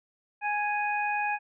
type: harmonic tone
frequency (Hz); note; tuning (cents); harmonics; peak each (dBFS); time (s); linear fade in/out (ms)
830.6; G#5; 0; 1 / 2 / 3; -28 / -33 / -32; 0.41-1.39; 50
effects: none